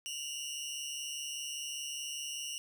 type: tone pair together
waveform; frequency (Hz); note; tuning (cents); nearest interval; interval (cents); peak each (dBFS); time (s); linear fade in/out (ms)
20% pulse; 2794 / 2939; F7 / F#7; 0 / -12; minor second; 88; -36 / -36; 0.06-2.58; 0
effects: none